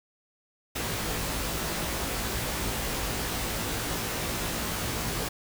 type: noise with comb filter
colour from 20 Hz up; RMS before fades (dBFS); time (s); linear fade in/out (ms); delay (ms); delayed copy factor
pink; -31; 0.75-5.29; 10; 18; +0.85
effects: none